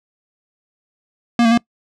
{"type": "tone with pitch steps", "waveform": "square", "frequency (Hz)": [236.4, 227.7, 235.7], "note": ["A#3", "A#3", "A#3"], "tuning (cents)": [24, -40, 19], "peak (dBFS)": -11, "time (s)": [1.39, 1.576], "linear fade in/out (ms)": 2, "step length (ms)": 62, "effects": ["noise-tail reverb RT60 0.1 s tail -23 dB re dry", "low-pass 5000 Hz 12 dB/octave"]}